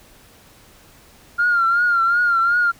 sine tone with vibrato, 1396.9 Hz, F6, in tune, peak -13 dBFS, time 1.38-2.72 s, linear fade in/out 20 ms, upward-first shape triangle, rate 2.7 Hz, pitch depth 74 cents each way, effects tanh soft clip ceiling -9 dBFS + pink hiss -49 dBFS RMS until 2.79 s

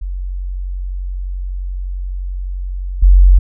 sine tone with level steps, 45.81 Hz, F#1, 17 cents flat, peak -19 / -3 dBFS, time 0.01-3.39 s, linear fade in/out 10 ms, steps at 3.02 s, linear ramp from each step 10 ms, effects none

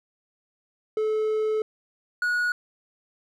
triangle tone pair in turn, 433 / 1456.4 Hz, A4 / F#6, -28 / -28 cents, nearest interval octave + major sixth, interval 2100 cents, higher second, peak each -20 dBFS, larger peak neither, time 0.97-1.62 / 2.22-2.52 s, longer first, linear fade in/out 2 ms, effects none

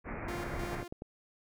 pink low-pass noise, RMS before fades -39 dBFS, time 0.04-0.85 s, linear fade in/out 50 ms, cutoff 2400 Hz, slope 96 dB/octave
sawtooth tone with tremolo, 349.2 Hz, F4, in tune, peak -35 dBFS, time 0.28-0.88 s, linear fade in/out 5 ms, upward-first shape square, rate 3.2 Hz, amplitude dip 45%
click train, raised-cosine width 2 ms, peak -28 dBFS, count 6, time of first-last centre 0.54-1.021 s, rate 10.4 Hz
effects none

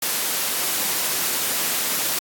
white high-pass noise, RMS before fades -23 dBFS, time 0.02-2.19 s, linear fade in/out 5 ms, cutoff 170 Hz, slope 12 dB/octave, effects AAC 64 kbps

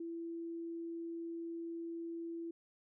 sine tone, 334.5 Hz, E4, 25 cents sharp, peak -40 dBFS, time 0-2.51 s, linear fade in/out 5 ms, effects none

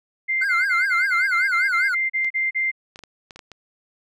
sine tone bursts, 2093 Hz, C7, in tune, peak -19 dBFS, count 12, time 0.28-2.716 s, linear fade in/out 20 ms, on 170 ms, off 36 ms
triangle tone with vibrato, 1480 Hz, F#6, in tune, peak -18 dBFS, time 0.41-1.95 s, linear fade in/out 10 ms, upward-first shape triangle, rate 5 Hz, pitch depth 190 cents each way
clicks, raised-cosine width 0.2 ms, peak -23 dBFS, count 8, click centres 2.246 / 2.959 / 2.991 / 3.037 / 3.308 / 3.36 / 3.392 / 3.517 s
effects none

